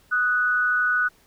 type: tone pair together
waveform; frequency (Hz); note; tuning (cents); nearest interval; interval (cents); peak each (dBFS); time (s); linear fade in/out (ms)
sine; 1249.2 / 1482; D#6 / F#6; +7 / +2; minor third; 295; -27 / -19; 0.11-1.09; 20
effects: pink hiss -58 dBFS RMS until 1.26 s